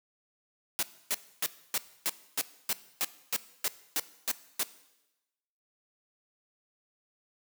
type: noise bursts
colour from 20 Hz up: white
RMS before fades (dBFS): -29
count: 13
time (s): 0.79-4.631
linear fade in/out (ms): 0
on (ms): 37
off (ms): 280
effects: noise-tail reverb RT60 1.0 s tail -17 dB re dry + high-pass 200 Hz 12 dB/octave